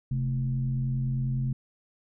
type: tone with frequency modulation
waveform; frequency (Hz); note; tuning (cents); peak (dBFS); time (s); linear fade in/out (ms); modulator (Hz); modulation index
sine; 131.1; C3; +4; -25; 0.11-1.53; 5; 89.8; 0.57
effects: none